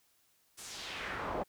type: noise with band-pass filter sweep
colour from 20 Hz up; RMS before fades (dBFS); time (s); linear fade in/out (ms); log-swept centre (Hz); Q
brown; -40; 0.57-1.44; 20; 9400 to 600; 1.5
effects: white hiss -71 dBFS RMS until 1.48 s